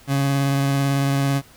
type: tone with vibrato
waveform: 30% pulse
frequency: 138.59 Hz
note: C#3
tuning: in tune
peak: -15 dBFS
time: 0.07-1.42 s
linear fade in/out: 50 ms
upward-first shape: triangle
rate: 18 Hz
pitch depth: 18 cents each way
effects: pink hiss -49 dBFS RMS until 1.56 s